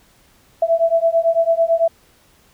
sine beating tone pair, 659.3 / 668.3 Hz, E5 / E5, 0 / +24 cents, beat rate 9 Hz, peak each -16 dBFS, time 0.62-1.88 s, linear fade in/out 5 ms, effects pink hiss -54 dBFS RMS until 2.53 s

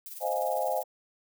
violet noise with tremolo, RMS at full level -40 dBFS, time 0.06-0.83 s, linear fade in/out 0 ms, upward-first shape sine, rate 20 Hz, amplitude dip 60%
sine chord, F minor seventh, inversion second, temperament equal, 523.3 / 622.3 / 698.5 / 830.6 Hz, C5 / Eb5 / F5 / Ab5, 0 / 0 / 0 / 0 cents, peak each -32 dBFS, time 0.2-0.84 s, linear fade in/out 50 ms
effects none

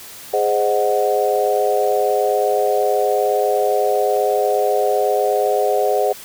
sine chord, Ab dominant seventh, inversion none, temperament equal, 415.3 / 523.3 / 622.3 / 740 Hz, Ab4 / C5 / Eb5 / Gb5, 0 / 0 / 0 / 0 cents, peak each -19 / -20 / -21 / -20 dBFS, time 0.33-6.13 s, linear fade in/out 10 ms, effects white hiss -37 dBFS RMS until 6.24 s

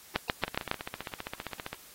two click trains, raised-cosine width 0.3 ms, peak -10 / -20 dBFS, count 5 / 20, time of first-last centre 0.16-0.714 / 0.48-1.73 s, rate 7.22 / 15.2 Hz, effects white hiss -53 dBFS RMS until 1.94 s + AAC 48 kbps

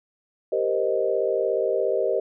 sine chord, C minor seventh, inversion second, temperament equal, 392 / 466.2 / 523.3 / 622.3 Hz, G4 / Bb4 / C5 / Eb5, 0 / 0 / 0 / 0 cents, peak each -26 dBFS, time 0.52-2.2 s, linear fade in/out 5 ms, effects none

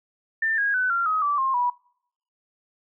sine tone with pitch steps, 1789 / 1640.5 / 1504.4 / 1379.5 / 1265 / 1160 / 1063.7 / 975.5 Hz, A6 / G#6 / F#6 / F6 / D#6 / D6 / C6 / B5, +28 / -22 / +28 / -22 / +28 / -22 / +28 / -22 cents, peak -20 dBFS, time 0.42-1.7 s, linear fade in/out 5 ms, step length 160 ms, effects noise-tail reverb RT60 0.7 s tail -26 dB re dry

